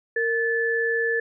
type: tone pair together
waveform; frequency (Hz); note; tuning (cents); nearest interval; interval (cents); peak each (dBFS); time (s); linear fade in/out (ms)
sine; 461.5 / 1741; A#4 / A6; -17 / -19; octave + major seventh; 2298; -24 / -23; 0.16-1.2; 5
effects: none